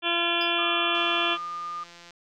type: harmonic tone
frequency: 342.1 Hz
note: F4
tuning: 36 cents flat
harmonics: 1 / 2 / 3 / 4 / 5 / 7 / 8 / 9 / 10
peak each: -32 / -32 / -33 / -33 / -34 / -31 / -30 / -30 / -30 dBFS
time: 0.02-1.38 s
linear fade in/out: 50 ms
type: tone with exponential decay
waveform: triangle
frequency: 4954 Hz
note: D#8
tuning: 8 cents flat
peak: -31 dBFS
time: 0.41-0.54 s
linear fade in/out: 2 ms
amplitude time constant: 27 ms
type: tone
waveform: sine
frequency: 1213 Hz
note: D#6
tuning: 44 cents flat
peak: -31 dBFS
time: 0.58-1.84 s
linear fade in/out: 10 ms
type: click train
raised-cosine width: 0.2 ms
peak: -30 dBFS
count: 200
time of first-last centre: 0.95-2.107 s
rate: 172 Hz
effects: none